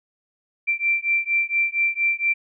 sine beating tone pair, 2350 / 2354.3 Hz, D7 / D7, +1 / +4 cents, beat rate 4.3 Hz, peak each -22 dBFS, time 0.67-2.34 s, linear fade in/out 20 ms, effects none

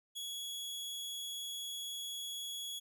sawtooth tone, 3354 Hz, G#7, 16 cents sharp, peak -37 dBFS, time 0.15-2.8 s, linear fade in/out 20 ms, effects none

